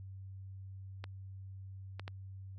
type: clicks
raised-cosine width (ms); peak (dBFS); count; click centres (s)
0.3; -27; 3; 1.041 / 1.996 / 2.079
effects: added 96 Hz sine -45 dBFS peak until 2.58 s + AAC 32 kbps